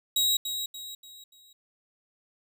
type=tone with echo; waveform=sawtooth; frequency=3826 Hz; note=A#7; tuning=44 cents sharp; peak=-19 dBFS; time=0.16-0.37 s; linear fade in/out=5 ms; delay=290 ms; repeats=4; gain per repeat=-8 dB; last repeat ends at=1.53 s; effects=none